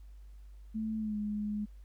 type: tone with pitch glide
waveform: sine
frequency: 219.3 to 209.2 Hz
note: A3 to G#3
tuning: -6 to +13 cents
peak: -32 dBFS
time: 0.74-1.66 s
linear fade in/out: 20 ms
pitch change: -81 cents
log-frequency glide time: 0.98-1.17 s
effects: added 50 Hz sine -48 dBFS peak until 1.84 s + pink hiss -73 dBFS RMS until 1.84 s